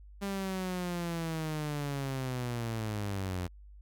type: linear sweep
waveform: sawtooth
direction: down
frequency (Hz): 200 to 87.31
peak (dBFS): -29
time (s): 0.21-3.48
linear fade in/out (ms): 20
effects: added 50 Hz sine -49 dBFS peak until 3.81 s